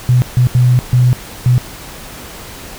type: tone bursts at uneven times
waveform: sine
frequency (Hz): 124.5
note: B2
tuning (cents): +14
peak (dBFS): -6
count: 5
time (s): 0.09-0.22 / 0.37-0.47 / 0.55-0.79 / 0.93-1.13 / 1.46-1.58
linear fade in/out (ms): 0
effects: pink hiss -31 dBFS RMS until 2.78 s